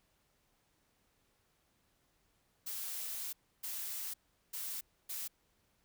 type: noise bursts at uneven times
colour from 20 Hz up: blue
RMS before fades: -41 dBFS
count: 4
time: 2.66-3.33 / 3.63-4.14 / 4.53-4.81 / 5.09-5.28 s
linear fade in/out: 10 ms
effects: pink hiss -75 dBFS RMS until 5.84 s